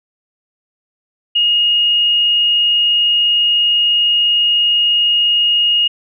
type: tone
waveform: sine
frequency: 2863 Hz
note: F7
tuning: 42 cents sharp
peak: -10 dBFS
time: 1.35-5.88 s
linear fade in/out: 10 ms
effects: none